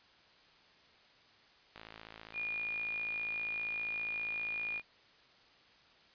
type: click train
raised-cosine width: 0.3 ms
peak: -32 dBFS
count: 168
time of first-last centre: 1.76-4.796 s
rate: 55 Hz
type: tone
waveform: sine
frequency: 2434 Hz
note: D#7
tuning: 39 cents flat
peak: -35 dBFS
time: 2.33-4.82 s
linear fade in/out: 50 ms
effects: white hiss -63 dBFS RMS until 6.14 s + resampled to 11025 Hz